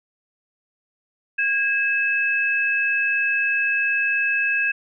sine tone pair together, 1636 / 2597 Hz, G#6 / E7, -26 / -26 cents, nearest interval minor sixth, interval 800 cents, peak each -21 dBFS, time 1.38-4.72 s, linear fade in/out 10 ms, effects none

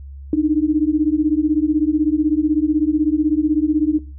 sine beating tone pair, 297.7 / 313.7 Hz, D4 / D#4, +24 / +14 cents, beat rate 16 Hz, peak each -16 / -17 dBFS, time 0.33-3.99 s, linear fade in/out 2 ms, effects noise-tail reverb RT60 0.3 s tail -18 dB re dry + added 69 Hz sine -32 dBFS peak until 4.18 s

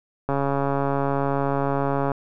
click train, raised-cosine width 1 ms, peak -10 dBFS, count 255, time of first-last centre 0.29-2.117 s, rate 139 Hz, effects none

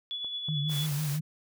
sine tone with tremolo, 3419 Hz, G#7, 50 cents sharp, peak -31 dBFS, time 0.11-0.86 s, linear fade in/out 0 ms, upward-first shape sine, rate 9.1 Hz, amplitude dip 40%
clicks, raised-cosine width 1 ms, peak -35 dBFS, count 4, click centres 0.246 / 0.487 / 0.697 / 0.768 s
sine tone with vibrato, 148.8 Hz, D3, 23 cents sharp, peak -28 dBFS, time 0.48-1.21 s, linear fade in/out 10 ms, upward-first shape sine, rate 6 Hz, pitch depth 79 cents each way
white noise, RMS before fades -39 dBFS, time 0.68-1.2 s, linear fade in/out 50 ms
effects none

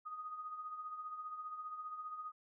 sine tone with tremolo, 1244.5 Hz, D#6, in tune, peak -40 dBFS, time 0.05-2.32 s, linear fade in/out 20 ms, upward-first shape triangle, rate 15 Hz, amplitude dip 60%, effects none

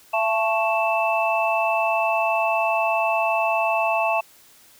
sine tone cluster, 673 / 876 / 1104 / 2645 Hz, E5 / A5 / C#6 / E7, +36 / -8 / -7 / +5 cents, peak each -22 / -24 / -27 / -25 dBFS, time 0.13-4.21 s, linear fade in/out 10 ms, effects white hiss -52 dBFS RMS until 4.79 s

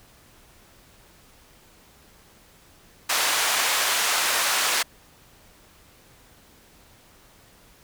pink band-pass noise, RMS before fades -23 dBFS, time 3.09-4.83 s, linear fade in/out 10 ms, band 950 to 12000 Hz, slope 12 dB/octave, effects pink hiss -54 dBFS RMS until 7.83 s

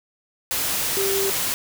sine tone in noise, 392 Hz, G4, in tune, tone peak -22 dBFS, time 0.97-1.3 s, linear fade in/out 0 ms, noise white, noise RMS -24 dBFS, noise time 0.51-1.54 s, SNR -1 dB, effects none

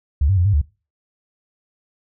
sine tone with pitch steps, 71.2 / 97.3 / 88.1 / 101.7 / 72.9 Hz, C#2 / G2 / F2 / G#2 / D2, +47 / -12 / +16 / -36 / -12 cents, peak -13 dBFS, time 0.21-0.615 s, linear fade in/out 5 ms, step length 81 ms, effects noise-tail reverb RT60 0.3 s tail -21 dB re dry

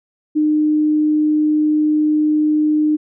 sine tone, 304.3 Hz, D#4, 38 cents flat, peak -12 dBFS, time 0.35-2.97 s, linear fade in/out 20 ms, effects none

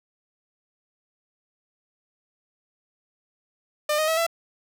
sawtooth tone with pitch steps, 601 / 622.6 / 644.9 / 668 Hz, D5 / D#5 / E5 / E5, +40 / +1 / -38 / +23 cents, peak -17 dBFS, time 3.89-4.266 s, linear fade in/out 5 ms, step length 94 ms, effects none

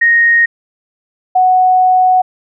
sine tone pair in turn, 1864.7 / 740 Hz, A#6 / F#5, 0 / 0 cents, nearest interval octave + major third, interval 1600 cents, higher first, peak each -6 dBFS, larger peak neither, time 0.01-0.46 / 1.35-2.22 s, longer second, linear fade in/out 10 ms, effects none

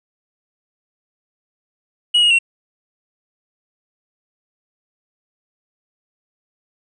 triangle tone with pitch steps, 2908 / 2875 / 2732 Hz, F#7 / F7 / F7, -31 / +50 / -39 cents, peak -9 dBFS, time 2.14-2.389 s, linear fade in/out 10 ms, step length 83 ms, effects resampled to 22050 Hz

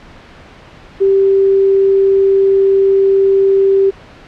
sine tone, 390 Hz, G4, 9 cents flat, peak -7 dBFS, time 1-3.91 s, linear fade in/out 20 ms, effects pink hiss -38 dBFS RMS until 4.27 s + low-pass 3000 Hz 12 dB/octave

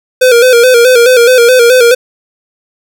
square tone with vibrato, 489.6 Hz, B4, 15 cents flat, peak -3 dBFS, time 0.21-1.95 s, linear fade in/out 10 ms, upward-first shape square, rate 4.7 Hz, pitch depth 68 cents each way, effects none

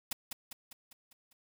white noise with echo, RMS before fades -34 dBFS, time 0.11-0.13 s, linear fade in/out 5 ms, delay 200 ms, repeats 6, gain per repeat -5 dB, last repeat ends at 1.33 s, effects none

